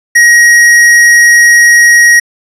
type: tone with hard clipping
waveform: sine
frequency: 1891 Hz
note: A#6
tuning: 24 cents sharp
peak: -3 dBFS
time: 0.15-2.2 s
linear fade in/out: 10 ms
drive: 11 dB
effects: resampled to 32000 Hz